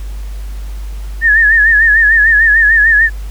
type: tone with vibrato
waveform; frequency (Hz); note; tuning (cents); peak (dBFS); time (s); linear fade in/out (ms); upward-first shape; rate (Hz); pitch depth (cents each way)
sine; 1760; A6; 0; -5; 1.21-3.1; 50; sine; 6.7; 90
effects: added 50 Hz sine -20 dBFS peak until 3.3 s + pink hiss -40 dBFS RMS until 3.3 s